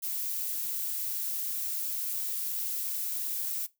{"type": "noise", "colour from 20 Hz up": "violet", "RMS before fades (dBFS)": -33, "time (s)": [0.02, 3.67], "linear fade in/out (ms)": 20, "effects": ["noise-tail reverb RT60 0.2 s tail -19 dB re dry"]}